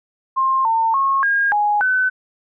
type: tone with pitch steps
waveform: sine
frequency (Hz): 1060 / 903 / 1088 / 1623 / 831 / 1512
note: C6 / A5 / C#6 / G#6 / G#5 / F#6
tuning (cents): +22 / +45 / -33 / -40 / +1 / +37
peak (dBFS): -14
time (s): 0.36-2.1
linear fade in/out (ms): 20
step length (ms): 290
effects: none